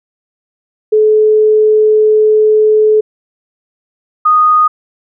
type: tone pair in turn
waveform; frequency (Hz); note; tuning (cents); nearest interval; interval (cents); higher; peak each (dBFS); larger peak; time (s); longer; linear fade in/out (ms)
sine; 429.8 / 1238.3; A4 / D#6; -41 / -9; octave + tritone; 1832; second; -5; neither; 0.92-3.01 / 4.25-4.68; first; 10
effects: none